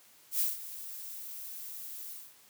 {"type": "noise with ADSR envelope", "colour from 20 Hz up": "violet", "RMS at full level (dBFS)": -28, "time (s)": [0.31, 2.35], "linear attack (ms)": 91, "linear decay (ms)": 160, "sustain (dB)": -15, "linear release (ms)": 240, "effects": ["white hiss -60 dBFS RMS until 2.49 s", "high-pass 100 Hz 12 dB/octave"]}